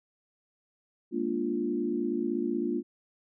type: chord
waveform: sine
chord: Bb dominant seventh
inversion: third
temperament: equal with one note detuned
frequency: 207.7 / 237.4 / 293.7 / 349.2 Hz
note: Ab3 / Bb3 / D4 / F4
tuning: 0 / +32 / 0 / 0 cents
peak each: -37 / -32 / -33 / -31 dBFS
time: 1.11-2.83 s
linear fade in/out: 50 ms
effects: none